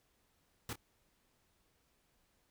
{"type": "noise with echo", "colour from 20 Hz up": "pink", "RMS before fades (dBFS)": -41, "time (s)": [0.69, 0.73], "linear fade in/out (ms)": 2, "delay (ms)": 27, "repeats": 1, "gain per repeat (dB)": -12, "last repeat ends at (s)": 0.757, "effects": ["pink hiss -75 dBFS RMS until 2.5 s"]}